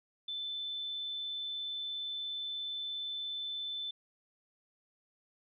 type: tone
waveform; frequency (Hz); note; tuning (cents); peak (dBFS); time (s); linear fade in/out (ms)
sine; 3523; A7; +1; -36; 0.28-3.91; 5
effects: none